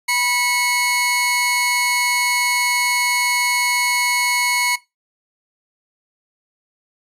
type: tone pair together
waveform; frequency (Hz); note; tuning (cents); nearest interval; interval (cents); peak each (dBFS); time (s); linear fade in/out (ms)
sawtooth; 978.7 / 2197; B5 / C#7; -16 / -16; octave + major second; 1400; -19 / -14; 0.08-4.76; 10
effects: noise-tail reverb RT60 0.2 s tail -17 dB re dry + resampled to 32000 Hz